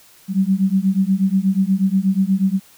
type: beating tone pair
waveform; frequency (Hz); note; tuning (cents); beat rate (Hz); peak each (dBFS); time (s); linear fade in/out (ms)
sine; 187.9 / 196.2; F#3 / G3; +27 / +2; 8.3; -17; 0.28-2.6; 50
effects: white hiss -49 dBFS RMS until 2.77 s